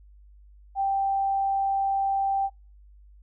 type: tone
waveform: sine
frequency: 784 Hz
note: G5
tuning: in tune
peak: -22 dBFS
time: 0.75-2.5 s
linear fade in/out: 50 ms
effects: noise-tail reverb RT60 0.3 s tail -26 dB re dry + added 50 Hz sine -49 dBFS peak until 3.22 s